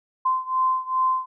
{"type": "beating tone pair", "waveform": "sine", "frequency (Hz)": [1035, 1037.5], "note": ["C6", "C6"], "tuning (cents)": [-19, -15], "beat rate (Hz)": 2.5, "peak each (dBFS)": [-22, -24], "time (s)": [0.25, 1.26], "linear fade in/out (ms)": 10, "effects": []}